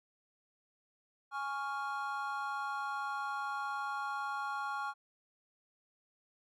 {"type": "chord", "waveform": "triangle", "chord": "Db major", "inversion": "second", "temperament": "equal", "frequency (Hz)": [830.6, 1108.7, 1396.9], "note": ["Ab5", "Db6", "F6"], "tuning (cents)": [0, 0, 0], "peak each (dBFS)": [-38, -38, -38], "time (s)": [1.31, 4.94], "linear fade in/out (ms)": 50, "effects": []}